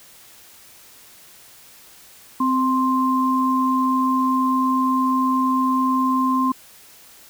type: tone pair together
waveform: sine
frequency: 259.8 / 1049.2 Hz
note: C4 / C6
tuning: -12 / +4 cents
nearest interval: 2 octaves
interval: 2416 cents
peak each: -19 dBFS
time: 2.4-6.52 s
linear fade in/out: 5 ms
effects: white hiss -47 dBFS RMS until 7.29 s